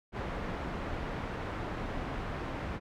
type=low-pass noise; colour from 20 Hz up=pink; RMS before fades=-37 dBFS; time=0.12-2.8 s; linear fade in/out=50 ms; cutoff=1800 Hz; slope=12 dB/octave; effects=none